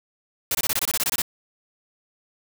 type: noise bursts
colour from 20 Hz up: white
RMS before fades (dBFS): -23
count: 12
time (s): 0.51-1.219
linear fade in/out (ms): 2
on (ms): 38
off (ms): 23
effects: none